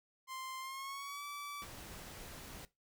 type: tone with pitch glide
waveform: sawtooth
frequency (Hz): 1046.5 to 1154.5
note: C6 to D6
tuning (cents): 0 to -30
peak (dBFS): -39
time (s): 0.27-1.66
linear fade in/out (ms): 50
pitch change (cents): +170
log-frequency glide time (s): 0.59-1.24
type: noise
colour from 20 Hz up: pink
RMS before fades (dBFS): -50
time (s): 1.62-2.65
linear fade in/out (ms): 0
effects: noise-tail reverb RT60 0.2 s tail -18 dB re dry